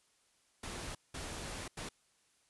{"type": "noise bursts at uneven times", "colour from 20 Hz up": "pink", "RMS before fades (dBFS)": -43, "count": 3, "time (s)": [[0.63, 0.95], [1.14, 1.68], [1.77, 1.89]], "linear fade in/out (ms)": 5, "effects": ["white hiss -72 dBFS RMS until 2.49 s", "resampled to 24000 Hz"]}